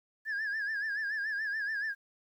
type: tone with vibrato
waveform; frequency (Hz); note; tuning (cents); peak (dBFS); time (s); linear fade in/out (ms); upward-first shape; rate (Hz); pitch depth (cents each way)
sine; 1695; G#6; +35; -29; 0.25-1.95; 50; sine; 7; 94
effects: tanh soft clip ceiling -30 dBFS + 11-bit